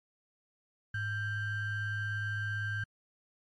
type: ring-modulated tone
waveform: triangle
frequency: 736 Hz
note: F#5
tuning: 9 cents flat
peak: -27 dBFS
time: 0.94-2.84 s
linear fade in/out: 5 ms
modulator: 841 Hz
effects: MP3 48 kbps